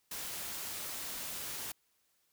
white noise, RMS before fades -41 dBFS, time 0.11-1.72 s, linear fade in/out 5 ms, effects white hiss -75 dBFS RMS until 2.32 s

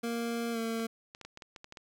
25% pulse tone with pitch glide, 233.3 to 227.1 Hz, A#3 to A#3, +2 to -45 cents, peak -28 dBFS, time 0.03-0.87 s, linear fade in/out 10 ms, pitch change -47 cents, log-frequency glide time 0.52-0.58 s
clicks, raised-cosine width 0.2 ms, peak -29 dBFS, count 10, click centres 0.798 / 1.149 / 1.213 / 1.25 / 1.374 / 1.422 / 1.562 / 1.644 / 1.724 / 1.772 s
effects none

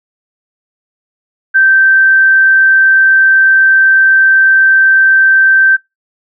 sine tone, 1558 Hz, G6, 11 cents flat, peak -4 dBFS, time 1.54-5.77 s, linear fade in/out 20 ms, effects noise-tail reverb RT60 0.2 s tail -24 dB re dry

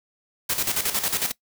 white noise with tremolo, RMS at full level -23 dBFS, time 0.49-1.32 s, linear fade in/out 10 ms, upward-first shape square, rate 11 Hz, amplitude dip 65%, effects noise-tail reverb RT60 0.1 s tail -21 dB re dry

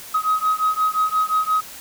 sine beating tone pair, 1262 / 1267.7 Hz, D#6 / D#6, +24 / +32 cents, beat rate 5.7 Hz, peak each -19 dBFS, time 0.14-1.61 s, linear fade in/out 10 ms, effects tanh soft clip ceiling -12 dBFS + white hiss -38 dBFS RMS until 1.8 s

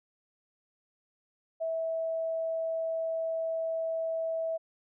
sine tone, 652 Hz, E5, 19 cents flat, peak -29 dBFS, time 1.6-4.58 s, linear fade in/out 20 ms, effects none

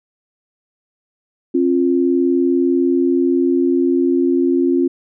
sine tone pair together, 269.1 / 349.2 Hz, C4 / F4, +49 / 0 cents, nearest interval perfect fourth, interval 451 cents, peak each -15 dBFS, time 1.54-4.88 s, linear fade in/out 10 ms, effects none

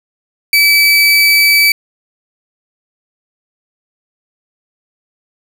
30% pulse tone, 2301 Hz, D7, 36 cents flat, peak -4 dBFS, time 0.53-1.72 s, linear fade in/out 2 ms, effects none

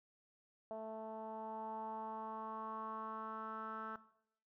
10% pulse tone with low-pass filter sweep, 220 Hz, A3, in tune, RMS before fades -45 dBFS, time 0.71-3.96 s, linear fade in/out 0 ms, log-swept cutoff 700 to 1400 Hz, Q 5.1, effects noise-tail reverb RT60 0.7 s tail -17 dB re dry

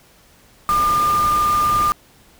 sine tone in noise, 1204 Hz, D6, 43 cents sharp, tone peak -14 dBFS, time 0.69-1.92 s, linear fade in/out 0 ms, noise pink, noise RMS -28 dBFS, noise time 0.69-1.92 s, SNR +11 dB, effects pink hiss -51 dBFS RMS until 2.39 s

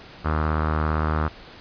sawtooth tone with low-pass filter, 77.6 Hz, D#2, 4 cents flat, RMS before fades -23 dBFS, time 0.24-1.29 s, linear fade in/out 20 ms, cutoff 1300 Hz, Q 4.3, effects pink hiss -44 dBFS RMS until 1.6 s + resampled to 11025 Hz

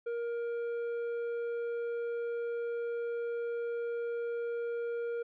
sine tone with tanh clipping, 470 Hz, A#4, 14 cents sharp, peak -34 dBFS, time 0.06-5.23 s, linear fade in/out 10 ms, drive 7 dB, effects none

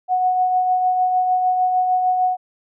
sine tone with tremolo, 736 Hz, F#5, 9 cents flat, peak -13 dBFS, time 0.08-2.37 s, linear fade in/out 50 ms, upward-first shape triangle, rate 6.6 Hz, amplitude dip 40%, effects none

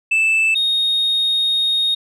sine tone pair in turn, 2637 / 3719 Hz, E7 / A#7, 0 / -5 cents, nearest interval tritone, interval 595 cents, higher second, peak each -10 / -13 dBFS, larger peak first, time 0.11-0.55 / 0.55-1.95 s, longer second, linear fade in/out 10 ms, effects tanh soft clip ceiling -12 dBFS

